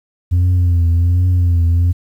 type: tone with vibrato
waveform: sine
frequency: 87.31 Hz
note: F2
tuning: in tune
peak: -7 dBFS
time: 0.31-1.93 s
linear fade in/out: 20 ms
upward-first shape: triangle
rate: 1.3 Hz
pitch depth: 72 cents each way
effects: tanh soft clip ceiling -9 dBFS + 8-bit